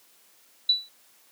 sine tone with exponential decay, 3951 Hz, B7, in tune, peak -14 dBFS, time 0.69-0.89 s, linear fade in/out 5 ms, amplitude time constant 43 ms, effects white hiss -59 dBFS RMS until 1.31 s + high-pass 200 Hz 12 dB/octave

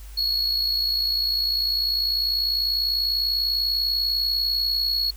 triangle tone with amplitude modulation, 4343 Hz, C#8, 36 cents flat, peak -17 dBFS, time 0.17-5.11 s, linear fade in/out 10 ms, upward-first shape sine, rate 60.1 Hz, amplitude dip 55%, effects added 50 Hz sine -37 dBFS peak until 5.16 s + white hiss -50 dBFS RMS until 5.16 s

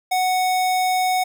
square tone, 740 Hz, F#5, in tune, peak -18 dBFS, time 0.11-1.24 s, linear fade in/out 10 ms, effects none

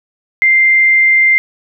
sine tone, 2093 Hz, C7, in tune, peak -6 dBFS, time 0.42-1.38 s, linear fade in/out 0 ms, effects none

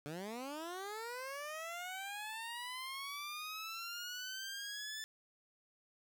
15% pulse linear sweep, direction up, 141.3 to 1760 Hz, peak -36 dBFS, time 0.06-5.04 s, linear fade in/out 0 ms, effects none

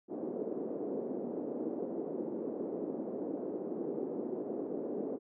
white band-pass noise, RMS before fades -38 dBFS, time 0.08-5.19 s, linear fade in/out 50 ms, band 250 to 440 Hz, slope 24 dB/octave, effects none

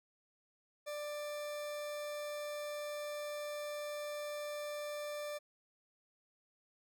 40% pulse tone, 591 Hz, D5, 11 cents sharp, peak -39 dBFS, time 0.86-5.39 s, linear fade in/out 20 ms, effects none

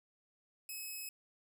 5% pulse tone, 2566 Hz, E7, 47 cents flat, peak -33 dBFS, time 0.69-1.09 s, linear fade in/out 2 ms, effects 12-bit

